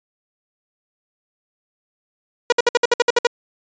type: tone bursts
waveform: sawtooth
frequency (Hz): 481.1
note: B4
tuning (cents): -45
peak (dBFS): -7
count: 10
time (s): 2.5-3.27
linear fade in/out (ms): 2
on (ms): 23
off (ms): 60
effects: resampled to 16000 Hz